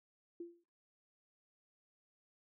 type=tone with exponential decay; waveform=sine; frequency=343.2 Hz; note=F4; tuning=30 cents flat; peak=-40 dBFS; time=0.4-0.64 s; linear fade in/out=5 ms; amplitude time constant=52 ms; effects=noise-tail reverb RT60 0.5 s tail -22 dB re dry